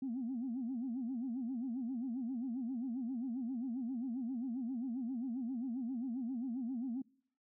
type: tone with vibrato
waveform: sine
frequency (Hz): 247.4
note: B3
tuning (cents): +3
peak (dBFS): -35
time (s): 0.02-7.02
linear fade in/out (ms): 5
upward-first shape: sine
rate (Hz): 7.5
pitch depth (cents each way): 170
effects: noise-tail reverb RT60 0.6 s tail -25 dB re dry + tanh soft clip ceiling -32 dBFS